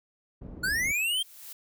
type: low-pass noise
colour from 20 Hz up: pink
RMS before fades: -41 dBFS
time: 0.41-0.92 s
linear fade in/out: 10 ms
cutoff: 340 Hz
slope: 12 dB/octave
type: linear sweep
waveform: square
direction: up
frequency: 1431 to 3219 Hz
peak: -26 dBFS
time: 0.63-1.23 s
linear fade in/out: 10 ms
type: noise with exponential growth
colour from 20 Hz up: blue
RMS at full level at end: -41 dBFS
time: 0.7-1.53 s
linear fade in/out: 5 ms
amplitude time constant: 180 ms
effects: none